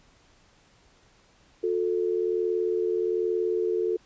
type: tone pair together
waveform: sine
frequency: 360 / 441.2 Hz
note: F#4 / A4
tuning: -47 / +5 cents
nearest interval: major third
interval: 352 cents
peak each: -26 / -26 dBFS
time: 1.63-3.97 s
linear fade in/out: 10 ms
effects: pink hiss -60 dBFS RMS until 4.05 s + resampled to 16000 Hz